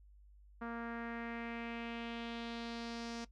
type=tone with low-pass filter sweep; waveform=sawtooth; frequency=233.1 Hz; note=A#3; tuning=in tune; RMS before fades=-43 dBFS; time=0.61-3.25 s; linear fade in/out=10 ms; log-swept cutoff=1400 to 5700 Hz; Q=2.5; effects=noise-tail reverb RT60 0.1 s tail -17 dB re dry + added 50 Hz sine -58 dBFS peak until 3.31 s